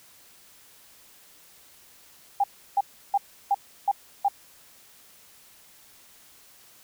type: tone bursts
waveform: sine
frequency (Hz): 801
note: G5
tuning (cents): +37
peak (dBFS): -18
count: 6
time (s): 2.4-4.284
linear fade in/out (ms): 5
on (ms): 39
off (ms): 330
effects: white hiss -54 dBFS RMS until 6.83 s